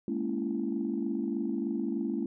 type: chord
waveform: sine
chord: A# half-diminished seventh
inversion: third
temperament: just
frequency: 209.8 / 233.1 / 279.7 / 335.6 Hz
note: G#3 / A#3 / C#4 / E4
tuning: +18 / 0 / +16 / +31 cents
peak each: -34 dBFS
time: 0.08-2.26 s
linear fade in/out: 2 ms
effects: tanh soft clip ceiling -20 dBFS